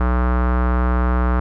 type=tone with low-pass filter; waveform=square; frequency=61.74 Hz; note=B1; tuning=in tune; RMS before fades=-17 dBFS; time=0-1.4 s; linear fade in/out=5 ms; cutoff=1300 Hz; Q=3; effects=none